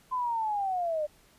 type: linear sweep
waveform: sine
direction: down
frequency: 1029 to 588 Hz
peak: -27 dBFS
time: 0.11-1.07 s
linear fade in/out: 20 ms
effects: pink hiss -61 dBFS RMS until 1.38 s + resampled to 32000 Hz